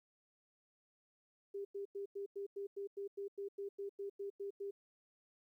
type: tone bursts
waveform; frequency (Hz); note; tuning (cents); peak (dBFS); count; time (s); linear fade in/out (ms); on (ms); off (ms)
sine; 399; G4; +31; -40; 16; 1.54-4.71; 10; 110; 94
effects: 13-bit